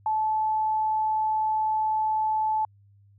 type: tone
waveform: sine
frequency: 868 Hz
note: A5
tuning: 24 cents flat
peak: -22 dBFS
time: 0.06-2.65 s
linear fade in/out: 2 ms
effects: added 100 Hz sine -54 dBFS peak until 3.18 s